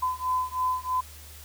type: beating tone pair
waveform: sine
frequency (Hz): 1013 / 1016.1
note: B5 / B5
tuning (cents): +44 / +49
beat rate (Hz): 3.1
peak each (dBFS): -28 / -28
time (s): 0.02-1.01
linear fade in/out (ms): 10
effects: added 75 Hz sine -46 dBFS peak until 1.44 s + white hiss -48 dBFS RMS until 1.44 s